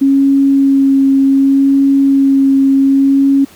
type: tone with vibrato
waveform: sine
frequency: 273.4 Hz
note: C#4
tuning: 24 cents flat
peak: -6 dBFS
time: 0.01-3.45 s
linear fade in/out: 10 ms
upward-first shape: sine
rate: 0.67 Hz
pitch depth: 12 cents each way
effects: pink hiss -41 dBFS RMS until 3.55 s + high-pass 60 Hz 12 dB/octave